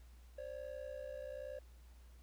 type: ring-modulated tone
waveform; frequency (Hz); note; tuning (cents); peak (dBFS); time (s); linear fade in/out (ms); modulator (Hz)
triangle; 554.4; C#5; 0; -39; 0.38-1.59; 5; 30.5
effects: added 60 Hz sine -56 dBFS peak until 2.22 s + pink hiss -70 dBFS RMS until 2.22 s